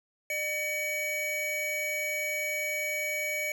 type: tone pair together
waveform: square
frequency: 600 / 2265 Hz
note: D5 / C#7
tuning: +37 / +37 cents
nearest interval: octave + major seventh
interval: 2300 cents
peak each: -37 / -31 dBFS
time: 0.3-3.52 s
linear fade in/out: 2 ms
effects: none